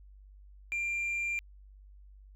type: tone with tanh clipping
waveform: sine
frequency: 2381 Hz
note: D7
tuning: 23 cents sharp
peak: -31 dBFS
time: 0.72-1.39 s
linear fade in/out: 0 ms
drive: 2 dB
effects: added 49 Hz sine -51 dBFS peak until 2.35 s